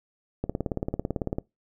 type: click train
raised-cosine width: 2 ms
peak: -14 dBFS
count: 18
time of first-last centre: 0.44-1.384 s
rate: 18 Hz
effects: noise-tail reverb RT60 0.2 s tail -23 dB re dry